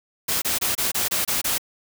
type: noise bursts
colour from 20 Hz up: white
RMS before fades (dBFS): -23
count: 8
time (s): 0.28-1.582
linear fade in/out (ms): 10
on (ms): 140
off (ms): 26
effects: none